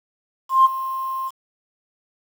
sine tone with ADSR envelope, 1056 Hz, C6, 16 cents sharp, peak -7 dBFS, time 0.49-1.31 s, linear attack 160 ms, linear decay 23 ms, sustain -16 dB, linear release 38 ms, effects tanh soft clip ceiling -4 dBFS + 7-bit

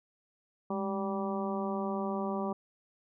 harmonic tone with a mistuned harmonic, 194.2 Hz, G3, 16 cents flat, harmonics 1 / 2 / 3 / 4 / 5 / 6, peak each -34 / -37 / -39 / -40 / -41 / -42 dBFS, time 0.7-2.53 s, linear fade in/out 5 ms, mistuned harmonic 1, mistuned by +82 cents, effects none

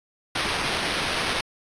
violet noise with sample-and-hold, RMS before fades -26 dBFS, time 0.35-1.41 s, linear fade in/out 5 ms, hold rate 7350 Hz, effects resampled to 22050 Hz

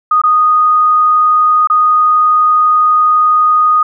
sine tone with dropouts, 1239 Hz, D#6, 8 cents flat, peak -6 dBFS, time 0.11-3.83 s, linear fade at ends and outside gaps 5 ms, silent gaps 0.217-0.236 / 1.673-1.699 s, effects none

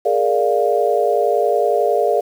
sine chord, Bb dominant seventh, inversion third, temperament equal, 415.3 / 466.2 / 587.3 / 698.5 Hz, Ab4 / Bb4 / D5 / F5, 0 / 0 / 0 / 0 cents, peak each -19 dBFS, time 0.05-2.21 s, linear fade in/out 10 ms, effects 7-bit

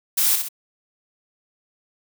blue noise with echo, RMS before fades -19 dBFS, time 0.17-0.36 s, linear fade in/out 10 ms, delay 64 ms, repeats 2, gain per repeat -6 dB, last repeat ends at 0.488 s, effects none

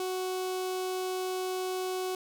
sawtooth tone with notch filter, 370.8 Hz, F#4, 4 cents sharp, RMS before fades -33 dBFS, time 0-2.15 s, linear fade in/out 2 ms, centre 1800 Hz, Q 1.6, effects none

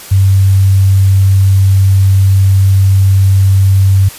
sine tone, 96.5 Hz, G2, 27 cents flat, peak -4 dBFS, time 0.11-4.09 s, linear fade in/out 10 ms, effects white hiss -30 dBFS RMS until 4.18 s + resampled to 32000 Hz

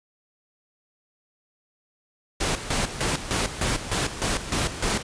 pink noise with tremolo, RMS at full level -24 dBFS, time 2.4-5.03 s, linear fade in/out 10 ms, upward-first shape square, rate 3.3 Hz, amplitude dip 70%, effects resampled to 22050 Hz

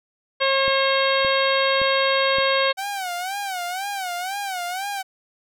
harmonic tone, 540 Hz, C#5, 45 cents flat, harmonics 1 / 2 / 3 / 4 / 5 / 6 / 7 / 8, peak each -21 / -24 / -26 / -27 / -28 / -29 / -29 / -30 dBFS, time 0.4-2.73 s, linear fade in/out 20 ms
click train, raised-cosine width 3 ms, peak -22 dBFS, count 4, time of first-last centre 0.68-2.385 s, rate 1.76 Hz
sawtooth tone with vibrato, 754 Hz, F#5, 32 cents sharp, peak -22 dBFS, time 2.77-5.03 s, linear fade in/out 20 ms, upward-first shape sine, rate 2 Hz, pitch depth 130 cents each way
effects none

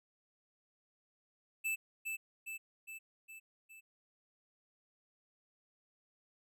square tone with echo, 2637 Hz, E7, in tune, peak -34 dBFS, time 1.64-1.76 s, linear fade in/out 20 ms, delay 410 ms, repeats 5, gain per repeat -4 dB, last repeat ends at 3.81 s, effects none

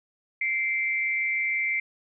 sine tone pair together, 2093 / 2319 Hz, C7 / D7, 0 / -22 cents, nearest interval major second, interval 178 cents, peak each -25 / -29 dBFS, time 0.41-1.8 s, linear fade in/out 5 ms, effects none

